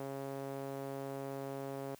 sawtooth tone with band-pass filter, 137 Hz, C#3, 20 cents flat, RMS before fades -42 dBFS, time 0-1.95 s, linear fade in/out 0 ms, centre 530 Hz, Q 1.3, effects white hiss -61 dBFS RMS until 1.99 s

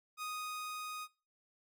sawtooth tone with level ramp, 1244.5 Hz, D#6, in tune, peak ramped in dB -35 to -38 dBFS, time 0.17-1.08 s, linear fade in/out 50 ms, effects noise-tail reverb RT60 0.3 s tail -21 dB re dry

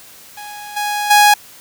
sawtooth tone with level steps, 830 Hz, G#5, 1 cent flat, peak -26 / -14 / -3 dBFS, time 0.37-1.34 s, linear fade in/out 5 ms, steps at 0.76 / 1.1 s, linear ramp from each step 10 ms, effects white hiss -41 dBFS RMS until 1.6 s

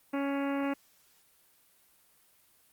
harmonic tone with a mistuned harmonic, 278.5 Hz, C#4, 8 cents sharp, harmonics 1 / 2 / 3 / 4 / 5 / 6 / 7 / 8 / 9 / 10, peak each -30 / -36 / -40 / -42 / -44 / -46 / -47 / -48 / -49 / -50 dBFS, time 0.13-0.74 s, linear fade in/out 10 ms, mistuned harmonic 7, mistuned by +23 cents, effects white hiss -65 dBFS RMS until 2.72 s + Opus 32 kbps

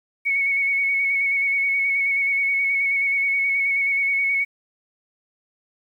sine tone with vibrato, 2217 Hz, C#7, in tune, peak -18 dBFS, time 0.25-4.45 s, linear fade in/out 20 ms, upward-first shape square, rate 9.4 Hz, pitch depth 18 cents each way, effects 9-bit

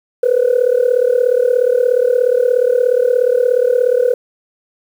sine tone with amplitude modulation, 493.9 Hz, B4, in tune, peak -5 dBFS, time 0.23-4.14 s, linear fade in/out 5 ms, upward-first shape sine, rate 36.9 Hz, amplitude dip 90%, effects tanh soft clip ceiling -4 dBFS + 7-bit

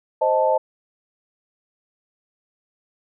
sine chord, A diminished, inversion first, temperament equal, 523.3 / 622.3 / 880 Hz, C5 / Eb5 / A5, 0 / 0 / 0 cents, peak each -20 dBFS, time 0.21-0.58 s, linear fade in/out 10 ms, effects none

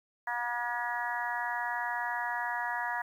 harmonic tone, 240.2 Hz, B3, 48 cents flat, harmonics 3 / 4 / 5 / 6 / 7 / 8, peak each -38 / -35 / -44 / -43 / -36 / -39 dBFS, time 0.27-3.02 s, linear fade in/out 5 ms, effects 10-bit

